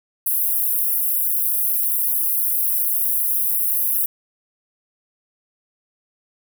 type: high-pass noise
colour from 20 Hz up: pink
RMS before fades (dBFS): -20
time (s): 0.26-4.06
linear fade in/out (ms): 5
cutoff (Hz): 11000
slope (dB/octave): 48
effects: none